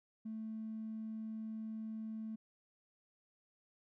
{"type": "tone with tanh clipping", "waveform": "triangle", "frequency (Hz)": 220, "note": "A3", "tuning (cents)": 0, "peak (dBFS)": -40, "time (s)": [0.25, 2.36], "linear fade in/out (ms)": 10, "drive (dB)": 1, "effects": []}